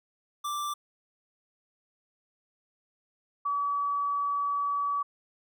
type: tone pair in turn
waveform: square / sine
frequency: 1174.7 / 1142.6 Hz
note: D6 / D6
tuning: 0 / -48 cents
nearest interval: unison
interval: 48 cents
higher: first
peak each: -31 / -26 dBFS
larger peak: second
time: 0.44-0.74 / 3.45-5.03 s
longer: second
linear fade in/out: 10 ms
effects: none